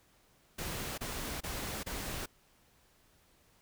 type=noise bursts; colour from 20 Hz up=pink; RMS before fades=-39 dBFS; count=4; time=0.58-2.261 s; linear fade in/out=10 ms; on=400 ms; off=27 ms; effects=pink hiss -67 dBFS RMS until 3.61 s